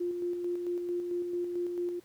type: tone with tremolo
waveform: sine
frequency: 351.4 Hz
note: F4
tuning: 11 cents sharp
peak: -29 dBFS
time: 0-2 s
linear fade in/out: 10 ms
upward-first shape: square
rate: 4.5 Hz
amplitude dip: 35%
effects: pink hiss -62 dBFS RMS until 2.04 s + high-pass 60 Hz 12 dB/octave